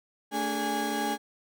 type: tone cluster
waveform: 35% pulse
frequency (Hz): 222.4 / 290 / 413.4 / 824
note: A3 / D4 / G#4 / G#5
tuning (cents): +19 / -22 / -8 / -14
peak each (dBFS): -33 / -32 / -35 / -29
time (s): 0.31-1.18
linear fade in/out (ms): 50
effects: none